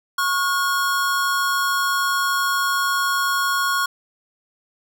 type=tone pair together; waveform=square; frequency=1100 / 1433.2 Hz; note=C#6 / F6; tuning=-14 / +44 cents; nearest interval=perfect fourth; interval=458 cents; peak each=-22 / -22 dBFS; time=0.18-3.86 s; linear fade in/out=5 ms; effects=none

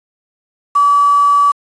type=tone with quantisation; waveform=sine; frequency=1147 Hz; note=D6; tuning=41 cents flat; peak=-7 dBFS; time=0.75-1.52 s; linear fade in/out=10 ms; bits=5; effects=resampled to 22050 Hz

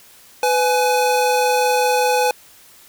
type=tone pair together; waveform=square; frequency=499.4 / 840.7 Hz; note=B4 / G#5; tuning=+19 / +21 cents; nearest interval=major sixth; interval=902 cents; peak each=-18 dBFS; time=0.43-2.31 s; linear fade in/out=2 ms; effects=white hiss -47 dBFS RMS until 2.88 s

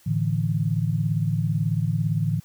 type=chord; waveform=sine; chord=A suspended fourth; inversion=none; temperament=equal; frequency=110 / 146.83 / 164.81 Hz; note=A2 / D3 / E3; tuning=0 / 0 / 0 cents; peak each=-25 dBFS; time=0.06-2.4 s; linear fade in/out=10 ms; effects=white hiss -56 dBFS RMS until 2.44 s

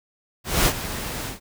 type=noise with ADSR envelope; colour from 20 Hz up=pink; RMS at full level=-17 dBFS; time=0.44-1.4 s; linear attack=220 ms; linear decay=64 ms; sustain=-13 dB; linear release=130 ms; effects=none

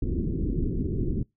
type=low-pass noise; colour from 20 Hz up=pink; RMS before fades=-27 dBFS; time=0.02-1.23 s; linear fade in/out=5 ms; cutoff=390 Hz; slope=48 dB/octave; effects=noise-tail reverb RT60 0.2 s tail -25 dB re dry

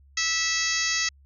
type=harmonic tone; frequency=654 Hz; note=E5; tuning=14 cents flat; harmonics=2 / 3 / 4 / 5 / 6 / 7 / 8 / 9 / 10; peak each=-37 / -28 / -32 / -36 / -34 / -32 / -31 / -34 / -30 dBFS; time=0.17-1.09 s; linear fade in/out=5 ms; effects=added 69 Hz sine -52 dBFS peak until 1.25 s

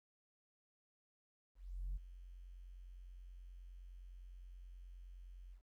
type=tone with ADSR envelope; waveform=sine; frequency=44.81 Hz; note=F1; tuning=45 cents sharp; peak=-36 dBFS; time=1.55-5.62 s; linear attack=410 ms; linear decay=18 ms; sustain=-15 dB; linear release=96 ms; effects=tanh soft clip ceiling -37 dBFS + 13-bit

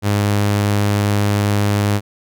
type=tone; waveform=sawtooth; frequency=102.5 Hz; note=G#2; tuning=22 cents flat; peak=-10 dBFS; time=0.02-2.01 s; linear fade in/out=50 ms; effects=none

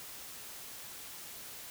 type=silence; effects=white hiss -47 dBFS RMS until 1.7 s

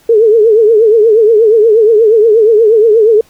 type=tone with vibrato; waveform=sine; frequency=440 Hz; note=A4; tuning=in tune; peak=-3 dBFS; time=0.09-3.21 s; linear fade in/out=5 ms; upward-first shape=triangle; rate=8.4 Hz; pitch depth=130 cents each way; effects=pink hiss -47 dBFS RMS until 3.29 s

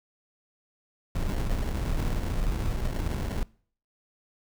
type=noise with sample-and-hold; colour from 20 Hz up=brown; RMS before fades=-28 dBFS; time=1.15-3.43 s; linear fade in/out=2 ms; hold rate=1225 Hz; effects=noise-tail reverb RT60 0.5 s tail -23 dB re dry

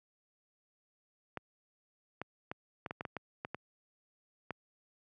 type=clicks; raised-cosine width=0.5 ms; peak=-23 dBFS; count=11; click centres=1.373 / 2.216 / 2.515 / 2.862 / 2.909 / 3.009 / 3.052 / 3.167 / 3.449 / 3.546 / 4.507 s; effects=high-pass 100 Hz 12 dB/octave

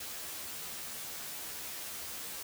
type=noise with comb filter; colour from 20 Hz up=white; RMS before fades=-42 dBFS; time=0-2.43 s; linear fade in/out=5 ms; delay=13 ms; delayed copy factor=+0.95; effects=none

